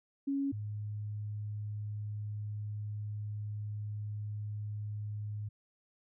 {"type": "tone pair in turn", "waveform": "sine", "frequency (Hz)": [277.2, 104.92], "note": ["C#4", "G#2"], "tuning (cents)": [0, 18], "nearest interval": "octave + perfect fourth", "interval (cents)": 1682, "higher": "first", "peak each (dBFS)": [-30, -36], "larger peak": "first", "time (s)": [[0.27, 0.52], [0.52, 5.49]], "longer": "second", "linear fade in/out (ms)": 10, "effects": []}